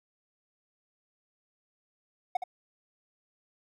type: tone with echo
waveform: triangle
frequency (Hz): 734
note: F#5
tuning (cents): -14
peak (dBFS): -22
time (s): 2.35-2.37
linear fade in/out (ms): 5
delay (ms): 69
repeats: 1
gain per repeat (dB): -8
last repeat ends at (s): 2.439
effects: none